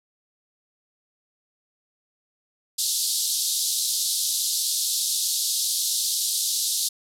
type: band-pass noise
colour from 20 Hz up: pink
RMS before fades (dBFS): -25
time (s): 2.78-6.89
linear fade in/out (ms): 10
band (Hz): 3700 to 13000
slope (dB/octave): 48
effects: none